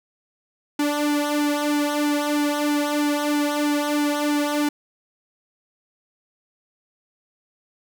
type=tone with flanger; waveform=sawtooth; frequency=293.7 Hz; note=D4; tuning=in tune; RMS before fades=-22 dBFS; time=0.79-4.69 s; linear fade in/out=5 ms; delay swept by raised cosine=1.8 to 3 ms; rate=3.1 Hz; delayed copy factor=-0.85; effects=none